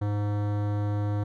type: tone with hard clipping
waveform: sine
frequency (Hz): 103.3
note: G#2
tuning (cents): -9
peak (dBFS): -27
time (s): 0.01-1.24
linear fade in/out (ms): 10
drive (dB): 18
effects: none